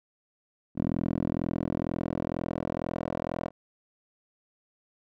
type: tone with band-pass filter sweep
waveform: 10% pulse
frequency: 42.1 Hz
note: E1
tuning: 37 cents sharp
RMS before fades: -31 dBFS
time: 0.75-3.51 s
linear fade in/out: 50 ms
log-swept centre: 260 to 580 Hz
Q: 1.4
effects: none